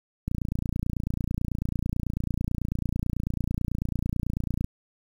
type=click train; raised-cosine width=5 ms; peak=-15 dBFS; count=128; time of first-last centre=0.28-4.644 s; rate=29.1 Hz; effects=8-bit